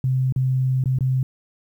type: tone with dropouts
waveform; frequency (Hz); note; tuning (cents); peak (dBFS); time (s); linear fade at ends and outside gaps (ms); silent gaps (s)
sine; 130.1; C3; -9; -17; 0.04-1.23; 2; 0.324-0.361 / 0.839-0.857 / 0.987-1.007
effects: 9-bit